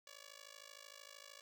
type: tone with amplitude modulation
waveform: 5% pulse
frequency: 569 Hz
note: C#5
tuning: 45 cents sharp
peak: -39 dBFS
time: 0.07-1.41 s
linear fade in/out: 2 ms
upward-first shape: sine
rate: 53.1 Hz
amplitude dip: 100%
effects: none